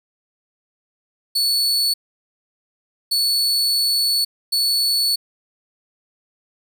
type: tone bursts at uneven times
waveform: 40% pulse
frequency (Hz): 4435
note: C#8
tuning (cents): 0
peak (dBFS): -15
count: 3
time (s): 1.35-1.94 / 3.11-4.25 / 4.52-5.16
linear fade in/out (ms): 10
effects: none